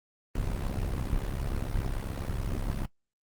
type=noise with amplitude modulation; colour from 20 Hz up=brown; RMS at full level=-27 dBFS; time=0.35-2.86 s; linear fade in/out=5 ms; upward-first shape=sine; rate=66.9 Hz; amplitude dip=80%; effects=noise-tail reverb RT60 0.1 s tail -18 dB re dry + Opus 24 kbps